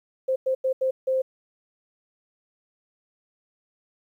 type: tone bursts at uneven times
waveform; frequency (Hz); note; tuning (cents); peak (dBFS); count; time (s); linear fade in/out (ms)
sine; 523.3; C5; 0; -20; 5; 0.28-0.36 / 0.46-0.55 / 0.64-0.73 / 0.81-0.91 / 1.07-1.22; 10
effects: 10-bit